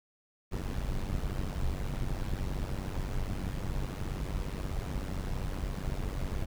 brown noise with amplitude modulation, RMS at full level -30 dBFS, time 0.51-6.46 s, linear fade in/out 20 ms, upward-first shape sine, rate 95.4 Hz, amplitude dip 80%, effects none

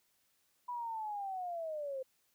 sine linear sweep, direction down, 987.8 to 515 Hz, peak -37 dBFS, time 0.68-2.03 s, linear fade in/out 10 ms, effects white hiss -75 dBFS RMS until 2.34 s

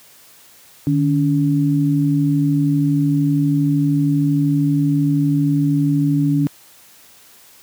sine tone pair together, 150.6 / 283.4 Hz, D3 / C#4, +44 / +38 cents, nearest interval major seventh, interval 1094 cents, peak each -16 dBFS, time 0.87-6.47 s, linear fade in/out 0 ms, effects white hiss -47 dBFS RMS until 7.62 s + high-pass 80 Hz 12 dB/octave

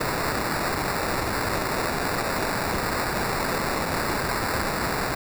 violet noise with sample-and-hold, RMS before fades -26 dBFS, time 0-5.15 s, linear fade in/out 10 ms, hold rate 3150 Hz, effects none

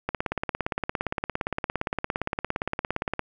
click train, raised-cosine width 0.5 ms, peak -11 dBFS, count 55, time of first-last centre 0.09-3.193 s, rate 17.4 Hz, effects none

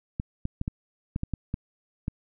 clicks, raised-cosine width 5 ms, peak -16 dBFS, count 9, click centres 0.199 / 0.454 / 0.614 / 0.679 / 1.161 / 1.234 / 1.337 / 1.541 / 2.081 s, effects none

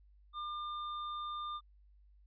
square tone, 1200 Hz, D6, 37 cents sharp, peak -39 dBFS, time 0.33-1.61 s, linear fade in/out 50 ms, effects added 50 Hz sine -60 dBFS peak until 2.26 s + resampled to 11025 Hz

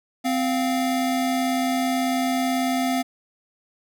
square tone pair together, 258.9 / 698.5 Hz, C4 / F5, -18 / 0 cents, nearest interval octave + perfect fourth, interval 1718 cents, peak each -23 / -26 dBFS, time 0.24-3.03 s, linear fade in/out 20 ms, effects none

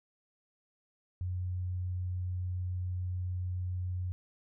sine tone, 90.7 Hz, F#2, 34 cents flat, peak -32 dBFS, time 1.21-4.12 s, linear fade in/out 0 ms, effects none

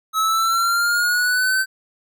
square exponential sweep, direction up, 1286 to 1547 Hz, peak -17 dBFS, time 0.13-1.66 s, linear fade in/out 50 ms, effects none

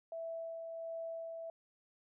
sine tone with tremolo, 659.3 Hz, E5, in tune, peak -39 dBFS, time 0.12-1.5 s, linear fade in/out 2 ms, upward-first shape sine, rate 1.4 Hz, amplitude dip 30%, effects none

